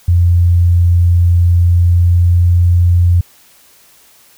sine tone with pitch glide, 87 to 87.55 Hz, F2 to F2, -6 to +5 cents, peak -6 dBFS, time 0.08-3.21 s, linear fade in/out 5 ms, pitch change +11 cents, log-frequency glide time 1.57-2.59 s, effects white hiss -46 dBFS RMS until 4.37 s

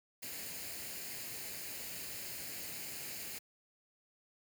white noise with comb filter, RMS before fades -44 dBFS, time 0.22-3.39 s, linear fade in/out 10 ms, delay 0.43 ms, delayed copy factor +0.55, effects high-pass 60 Hz 12 dB/octave

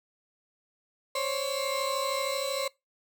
35% pulse tone cluster, 531 / 564 / 1063 / 3999 Hz, C5 / C#5 / C6 / B7, +25 / +30 / +27 / +21 cents, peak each -31 / -31 / -34 / -34 dBFS, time 1.15-2.68 s, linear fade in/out 5 ms, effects noise-tail reverb RT60 0.2 s tail -22 dB re dry

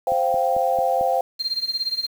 sine chord, C suspended fourth, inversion none, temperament equal, 523.3 / 698.5 / 784 Hz, C5 / F5 / G5, 0 / 0 / 0 cents, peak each -22 dBFS, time 0.07-1.21 s, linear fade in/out 2 ms
click train, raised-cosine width 2 ms, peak -22 dBFS, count 5, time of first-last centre 0.12-1.011 s, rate 4.49 Hz
sine tone with tremolo, 4186 Hz, C8, in tune, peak -19 dBFS, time 1.39-2.07 s, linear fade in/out 20 ms, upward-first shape sine, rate 17 Hz, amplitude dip 85%
effects 7-bit

